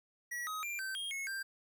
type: tone with pitch steps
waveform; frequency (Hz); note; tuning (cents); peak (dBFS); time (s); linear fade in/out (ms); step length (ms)
square; 1928 / 1263 / 2377 / 1549 / 3238 / 2183 / 1580; B6 / D#6 / D7 / G6 / G#7 / C#7 / G6; -42 / +26 / +20 / -21 / -45 / -27 / +13; -38; 0.31-1.43; 10; 160
effects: 12-bit